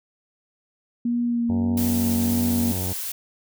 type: tone with vibrato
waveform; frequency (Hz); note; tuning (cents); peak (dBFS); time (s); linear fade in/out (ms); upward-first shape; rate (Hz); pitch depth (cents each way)
sine; 236.7; A#3; +27; -20; 1.05-2.72; 5; sine; 1.6; 20
type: harmonic tone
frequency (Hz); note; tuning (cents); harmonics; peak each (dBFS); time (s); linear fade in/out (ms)
92.5; F#2; 0; 1 / 2 / 3 / 4 / 5 / 6 / 7 / 8 / 9 / 10; -27 / -33 / -37 / -39 / -41 / -43 / -44 / -45 / -46 / -47; 1.49-2.93; 5
type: noise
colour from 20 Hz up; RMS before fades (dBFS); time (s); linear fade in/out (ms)
blue; -30; 1.77-3.12; 5
effects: none